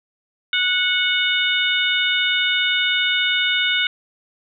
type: harmonic tone with a mistuned harmonic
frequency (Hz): 735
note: F#5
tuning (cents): -12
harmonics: 2 / 3 / 4 / 5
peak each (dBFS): -22 / -22 / -22 / -22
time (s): 0.53-3.87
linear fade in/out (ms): 2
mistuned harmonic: 5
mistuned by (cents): -18
effects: none